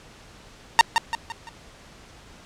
sawtooth tone with echo, 920 Hz, A#5, 23 cents flat, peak -5 dBFS, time 0.79-0.81 s, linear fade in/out 0 ms, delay 170 ms, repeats 4, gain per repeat -7 dB, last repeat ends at 1.49 s, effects pink hiss -48 dBFS RMS until 2.45 s + low-pass 7000 Hz 12 dB/octave

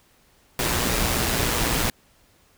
pink noise with amplitude modulation, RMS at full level -21 dBFS, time 0.59-1.9 s, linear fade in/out 2 ms, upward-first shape sine, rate 118 Hz, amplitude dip 45%, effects pink hiss -59 dBFS RMS until 2.57 s

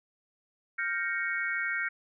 sine chord, G half-diminished seventh, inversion third, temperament equal, 1396.9 / 1568 / 1864.7 / 2217 Hz, F6 / G6 / Bb6 / Db7, 0 / 0 / 0 / 0 cents, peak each -35 / -34 / -34 / -34 dBFS, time 0.78-1.89 s, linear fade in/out 10 ms, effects none

